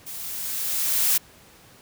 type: noise with level ramp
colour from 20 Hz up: blue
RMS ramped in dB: -36 to -19 dBFS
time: 0.06-1.18 s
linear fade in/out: 10 ms
effects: pink hiss -51 dBFS RMS until 1.81 s + high-pass 60 Hz 12 dB/octave